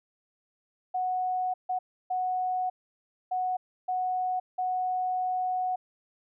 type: tone bursts at uneven times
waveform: sine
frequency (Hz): 737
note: F#5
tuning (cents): -7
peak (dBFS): -26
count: 6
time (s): 0.94-1.54 / 1.69-1.79 / 2.1-2.7 / 3.31-3.57 / 3.88-4.4 / 4.58-5.76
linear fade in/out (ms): 10
effects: none